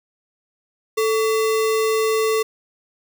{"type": "tone with sample-and-hold", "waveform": "sine", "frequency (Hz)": 439.9, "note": "A4", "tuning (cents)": 0, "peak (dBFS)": -16, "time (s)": [0.97, 2.43], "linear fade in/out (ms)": 10, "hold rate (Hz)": 1575, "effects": []}